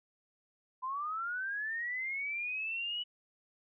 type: linear sweep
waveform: sine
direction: up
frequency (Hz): 1005 to 2960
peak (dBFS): -34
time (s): 0.82-3.04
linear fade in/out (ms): 20
effects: none